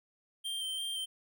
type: tone with vibrato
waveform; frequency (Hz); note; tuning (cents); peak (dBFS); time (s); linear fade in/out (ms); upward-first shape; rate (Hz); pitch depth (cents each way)
square; 3148; G7; +7; -35; 0.44-1.06; 20; square; 2.9; 14
effects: none